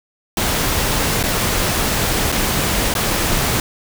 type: noise with dropouts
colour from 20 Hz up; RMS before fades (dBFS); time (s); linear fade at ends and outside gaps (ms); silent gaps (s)
pink; -18; 0.37-3.6; 2; 1.229-1.237 / 2.319-2.323 / 2.94-2.951
effects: none